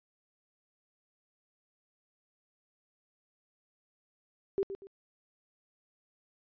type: tone with echo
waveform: sine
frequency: 392 Hz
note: G4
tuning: in tune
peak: -26 dBFS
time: 4.58-4.63 s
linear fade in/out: 0 ms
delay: 120 ms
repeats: 2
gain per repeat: -10 dB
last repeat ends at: 4.87 s
effects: resampled to 11025 Hz